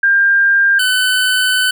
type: tone pair in turn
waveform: sine / 25% pulse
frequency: 1598 / 1508.3 Hz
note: G6 / F#6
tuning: +33 / +33 cents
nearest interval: minor second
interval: 100 cents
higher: first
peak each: -8 dBFS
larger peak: neither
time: 0.03-0.79 / 0.79-1.71 s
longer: second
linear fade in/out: 5 ms
effects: none